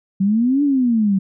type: exponential two-way sweep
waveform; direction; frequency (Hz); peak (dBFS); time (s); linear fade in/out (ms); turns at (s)
sine; up then down; 187.8 to 293.7 to 187.8; -13; 0.2-1.19; 10; 0.63
effects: none